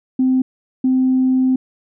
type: tone pair in turn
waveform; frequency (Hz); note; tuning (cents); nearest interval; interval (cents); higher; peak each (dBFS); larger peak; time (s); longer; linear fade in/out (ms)
sine; 258.8 / 258.8; C4 / C4; -19 / -19; unison; 0; neither; -11; neither; 0.19-0.42 / 0.84-1.56; second; 5
effects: tanh soft clip ceiling -7 dBFS